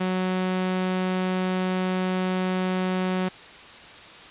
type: tone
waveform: sawtooth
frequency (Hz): 185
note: F#3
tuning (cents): 0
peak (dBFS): -19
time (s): 0-3.29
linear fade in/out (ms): 10
effects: white hiss -44 dBFS RMS until 4.3 s + resampled to 8000 Hz